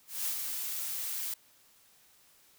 blue noise with ADSR envelope, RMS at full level -32 dBFS, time 0.07-1.34 s, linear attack 200 ms, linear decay 76 ms, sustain -4 dB, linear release 4 ms, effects white hiss -63 dBFS RMS until 2.58 s

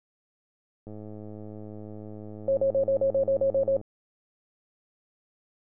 click train, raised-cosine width 2 ms, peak -29 dBFS, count 313, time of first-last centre 0.87-3.813 s, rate 106 Hz
sine tone bursts, 543 Hz, C#5, 36 cents flat, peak -20 dBFS, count 10, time 2.48-3.768 s, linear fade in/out 2 ms, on 91 ms, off 42 ms
effects none

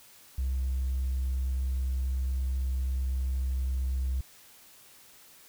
triangle tone, 64.9 Hz, C2, 13 cents flat, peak -23 dBFS, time 0.38-4.21 s, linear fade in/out 5 ms, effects tanh soft clip ceiling -24 dBFS + white hiss -55 dBFS RMS until 5.48 s

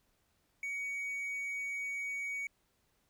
triangle tone, 2248 Hz, C#7, 24 cents sharp, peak -34 dBFS, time 0.63-2.47 s, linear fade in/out 2 ms, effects pink hiss -75 dBFS RMS until 3.09 s

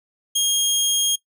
20% pulse tone, 3249 Hz, G#7, 39 cents flat, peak -12 dBFS, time 0.35-1.16 s, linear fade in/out 10 ms, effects noise-tail reverb RT60 0.1 s tail -21 dB re dry

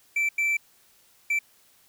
triangle tone bursts at uneven times, 2332 Hz, D7, 13 cents flat, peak -20 dBFS, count 3, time 0.16-0.29 / 0.38-0.57 / 1.3-1.39 s, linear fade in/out 5 ms, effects white hiss -60 dBFS RMS until 1.88 s

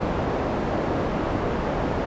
white low-pass noise, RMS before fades -25 dBFS, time 0-2.06 s, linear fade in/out 20 ms, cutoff 660 Hz, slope 12 dB/octave, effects resampled to 16000 Hz

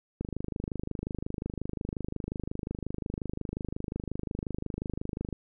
click train, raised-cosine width 3 ms, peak -20 dBFS, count 132, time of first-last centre 0.21-5.327 s, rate 25.6 Hz, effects none

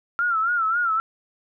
sine tone with vibrato, 1368 Hz, F6, 36 cents flat, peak -19 dBFS, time 0.19-1 s, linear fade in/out 0 ms, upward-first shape sine, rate 3.7 Hz, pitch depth 100 cents each way, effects none

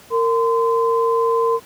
sine tone pair together, 460.3 / 1027.7 Hz, A#4 / C6, -22 / -31 cents, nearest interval octave + major second, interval 1391 cents, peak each -16 / -19 dBFS, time 0.1-1.6 s, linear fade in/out 50 ms, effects pink hiss -45 dBFS RMS until 1.65 s + high-pass 100 Hz 12 dB/octave

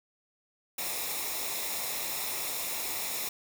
white noise with comb filter, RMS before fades -34 dBFS, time 0.78-3.29 s, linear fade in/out 5 ms, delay 0.65 ms, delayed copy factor -0.6, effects none

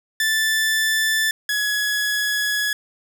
sawtooth tone pair in turn, 1760 / 1684.7 Hz, A6 / G#6, 0 / +24 cents, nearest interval minor second, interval 76 cents, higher first, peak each -14 / -16 dBFS, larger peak first, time 0.2-1.31 / 1.49-2.73 s, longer second, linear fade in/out 2 ms, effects none

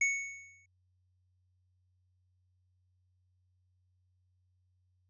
square tone with exponential decay, 2217 Hz, C#7, in tune, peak -25 dBFS, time 0.01-0.66 s, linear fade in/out 5 ms, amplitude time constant 140 ms, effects added 91 Hz sine -70 dBFS peak until 5.09 s + resampled to 22050 Hz

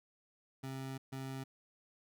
25% pulse tone bursts at uneven times, 133.4 Hz, C3, 34 cents sharp, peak -37 dBFS, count 2, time 0.63-0.98 / 1.12-1.44 s, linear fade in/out 10 ms, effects none

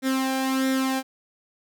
sawtooth tone with flanger, 264.2 Hz, C4, 17 cents sharp, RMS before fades -24 dBFS, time 0.02-1.03 s, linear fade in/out 50 ms, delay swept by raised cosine 0.53 to 1.27 ms, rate 1.5 Hz, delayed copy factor +0.65, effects none

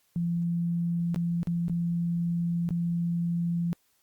sine tone with dropouts, 170.8 Hz, F3, 38 cents flat, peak -25 dBFS, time 0.16-3.73 s, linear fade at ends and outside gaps 0 ms, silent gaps 1.145-1.16 / 1.431-1.472 / 1.682-1.697 / 2.69-2.707 s, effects white hiss -69 dBFS RMS until 4.02 s + Opus 48 kbps

